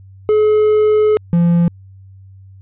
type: tone pair in turn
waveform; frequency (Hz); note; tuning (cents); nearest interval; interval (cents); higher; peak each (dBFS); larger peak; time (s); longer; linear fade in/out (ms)
triangle; 426.5 / 171.47; G#4 / F3; +46 / -31; octave + major third; 1577; first; -7; neither; 0.29-1.17 / 1.33-1.68; first; 0
effects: added 96 Hz sine -37 dBFS peak until 2.61 s + resampled to 8000 Hz